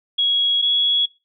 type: tone pair in turn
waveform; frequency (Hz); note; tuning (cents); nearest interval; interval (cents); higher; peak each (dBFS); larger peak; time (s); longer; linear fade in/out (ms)
sine; 3322 / 3351; G#7 / G#7; 0 / +15; unison; 15; second; -15; neither; 0.18-0.62 / 0.62-1.06; neither; 10
effects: noise-tail reverb RT60 0.3 s tail -23 dB re dry